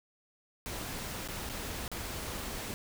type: noise with dropouts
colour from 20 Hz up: pink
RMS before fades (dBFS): -39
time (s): 0.66-2.74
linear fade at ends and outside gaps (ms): 0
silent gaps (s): 1.277-1.286 / 1.491-1.497 / 1.879-1.916
effects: none